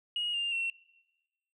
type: tone with pitch steps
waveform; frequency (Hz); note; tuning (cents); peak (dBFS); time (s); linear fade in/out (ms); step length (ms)
sine; 2882 / 2800 / 2720; F#7 / F7 / F7; -46 / +4 / -46; -28; 0.16-0.7; 2; 180
effects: noise-tail reverb RT60 1.0 s tail -22 dB re dry + tanh soft clip ceiling -26 dBFS